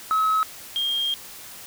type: tone pair in turn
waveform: sine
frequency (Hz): 1285 / 3219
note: E6 / G7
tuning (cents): -45 / +45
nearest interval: octave + major third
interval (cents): 1590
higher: second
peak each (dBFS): -16 / -21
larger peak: first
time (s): 0.11-0.43 / 0.76-1.14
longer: second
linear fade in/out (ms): 0
effects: tanh soft clip ceiling -16 dBFS + white hiss -41 dBFS RMS until 1.66 s